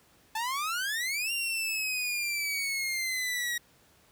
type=exponential two-way sweep; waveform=sawtooth; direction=up then down; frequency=865 to 2794 to 1895 Hz; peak=-26 dBFS; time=0.35-3.58 s; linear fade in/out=5 ms; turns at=1.32 s; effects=pink hiss -62 dBFS RMS until 4.11 s + high-pass 60 Hz 12 dB/octave